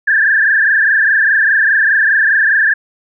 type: tone with frequency modulation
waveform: sine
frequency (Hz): 1682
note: G#6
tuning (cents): +22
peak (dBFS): -8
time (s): 0.07-2.74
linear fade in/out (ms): 10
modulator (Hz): 24.9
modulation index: 4.1
effects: none